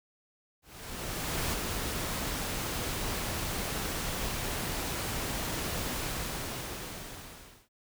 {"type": "noise with ADSR envelope", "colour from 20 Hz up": "pink", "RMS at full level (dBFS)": -31, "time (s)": [0.62, 7.69], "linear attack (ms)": 910, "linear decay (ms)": 17, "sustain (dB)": -3, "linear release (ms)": 1700, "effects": []}